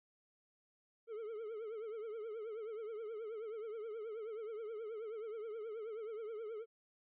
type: tone with vibrato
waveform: triangle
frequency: 440 Hz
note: A4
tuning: in tune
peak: -40 dBFS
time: 1.07-6.66 s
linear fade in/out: 50 ms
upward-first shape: triangle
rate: 9.4 Hz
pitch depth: 120 cents each way
effects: resampled to 8000 Hz